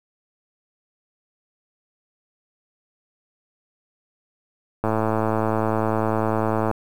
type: click train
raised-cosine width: 1 ms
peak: -8 dBFS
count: 207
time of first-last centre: 4.84-6.713 s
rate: 110 Hz
effects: 7-bit